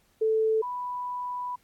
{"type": "tone pair in turn", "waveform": "sine", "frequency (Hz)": [440, 987.8], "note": ["A4", "B5"], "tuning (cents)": [0, 0], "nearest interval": "octave + major second", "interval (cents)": 1400, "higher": "second", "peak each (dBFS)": [-21, -30], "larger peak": "first", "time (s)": [[0.21, 0.62], [0.62, 1.56]], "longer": "second", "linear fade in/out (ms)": 10, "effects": ["pink hiss -66 dBFS RMS until 1.63 s", "AAC 64 kbps"]}